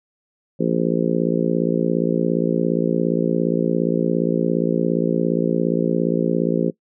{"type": "harmonic tone", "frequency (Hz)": 57.3, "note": "A#1", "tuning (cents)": -29, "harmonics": [3, 4, 5, 6, 7, 8, 9], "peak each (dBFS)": [-22, -23, -24, -25, -25, -26, -27], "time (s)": [0.59, 6.71], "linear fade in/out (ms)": 20, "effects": ["noise-tail reverb RT60 0.1 s tail -20 dB re dry"]}